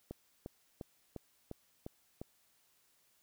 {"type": "click train", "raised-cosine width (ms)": 2, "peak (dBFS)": -29, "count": 7, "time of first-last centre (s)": [0.11, 2.215], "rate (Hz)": 2.85, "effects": ["white hiss -72 dBFS RMS until 3.22 s"]}